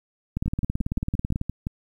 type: two click trains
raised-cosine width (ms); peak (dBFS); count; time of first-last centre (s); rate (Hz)
5; -13 / -15; 20 / 8; 0.37-1.414 / 0.46-1.669; 18.2 / 5.79
effects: 9-bit